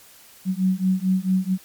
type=beating tone pair; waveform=sine; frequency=185 / 189.5 Hz; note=F#3 / F#3; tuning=0 / +42 cents; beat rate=4.5 Hz; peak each=-21 dBFS; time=0.45-1.58 s; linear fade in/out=50 ms; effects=white hiss -49 dBFS RMS until 1.64 s + MP3 96 kbps